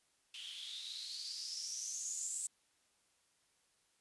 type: noise with band-pass filter sweep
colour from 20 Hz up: blue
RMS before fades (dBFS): -44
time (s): 0.34-2.47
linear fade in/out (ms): 2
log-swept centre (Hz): 3000 to 8000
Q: 8.6
effects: white hiss -75 dBFS RMS until 4 s + resampled to 24000 Hz